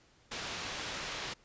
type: low-pass noise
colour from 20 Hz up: white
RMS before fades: -40 dBFS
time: 0.31-1.34 s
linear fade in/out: 10 ms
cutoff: 4400 Hz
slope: 12 dB/octave
effects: pink hiss -65 dBFS RMS until 1.44 s + resampled to 16000 Hz